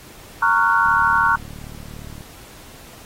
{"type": "chord", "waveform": "sine", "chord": "Gb major seventh", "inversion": "first", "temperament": "just", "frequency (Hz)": [925, 1110, 1387.5, 1480], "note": ["Bb5", "Db6", "F6", "Gb6"], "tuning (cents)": [-14, 2, -12, 0], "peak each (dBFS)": -19, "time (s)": [0.42, 1.36], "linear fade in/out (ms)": 5}
{"type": "click train", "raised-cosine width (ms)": 5, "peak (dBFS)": -25, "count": 51, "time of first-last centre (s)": [0.86, 2.208], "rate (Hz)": 37.1}
{"effects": ["pink hiss -43 dBFS RMS until 3.05 s", "AAC 48 kbps"]}